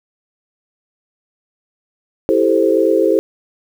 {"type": "chord", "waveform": "sine", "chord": "A minor seventh", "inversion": "second", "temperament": "equal", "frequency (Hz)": [329.6, 392, 440, 523.3], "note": ["E4", "G4", "A4", "C5"], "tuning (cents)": [0, 0, 0, 0], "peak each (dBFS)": -16, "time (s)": [2.29, 3.19], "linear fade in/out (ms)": 0, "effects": ["7-bit"]}